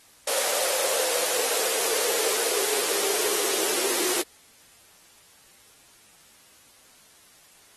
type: noise with high-pass filter sweep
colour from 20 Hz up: white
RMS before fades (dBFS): -25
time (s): 0.27-4.22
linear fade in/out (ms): 5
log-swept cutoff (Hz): 540 to 360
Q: 7.3
effects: white hiss -55 dBFS RMS until 7.76 s + AAC 32 kbps